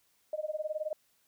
sine tone with tremolo, 616 Hz, D#5, 17 cents flat, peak -29 dBFS, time 0.33-0.93 s, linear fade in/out 2 ms, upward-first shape sine, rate 19 Hz, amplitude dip 95%, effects white hiss -71 dBFS RMS until 1.27 s

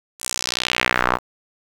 sawtooth tone with band-pass filter sweep, 61.74 Hz, B1, in tune, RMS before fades -22 dBFS, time 0.19-1.19 s, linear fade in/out 50 ms, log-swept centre 9700 to 1000 Hz, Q 2.1, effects 7-bit

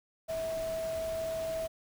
sine tone in noise, 649 Hz, E5, 27 cents flat, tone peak -32 dBFS, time 0.28-1.68 s, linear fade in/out 20 ms, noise pink, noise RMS -45 dBFS, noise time 0.28-1.68 s, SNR +10 dB, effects none

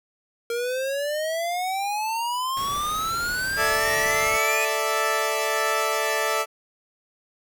square exponential sweep, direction up, 463.8 to 2499 Hz, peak -25 dBFS, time 0.5-4.65 s, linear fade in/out 2 ms
pink noise, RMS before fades -37 dBFS, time 2.57-4.37 s, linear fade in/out 0 ms
15% pulse chord, A suspended fourth, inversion none, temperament equal, 440 / 587.3 / 659.3 Hz, A4 / D5 / E5, 0 / 0 / 0 cents, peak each -20 dBFS, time 3.56-6.46 s, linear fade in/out 50 ms
effects none

